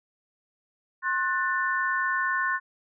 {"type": "chord", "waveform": "sine", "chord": "F# diminished", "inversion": "second", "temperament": "just", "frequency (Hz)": [1065.6, 1480, 1776], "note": ["C6", "F#6", "A6"], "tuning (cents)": [31, 0, 16], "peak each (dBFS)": -28, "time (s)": [1.02, 2.6], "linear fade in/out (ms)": 50, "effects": []}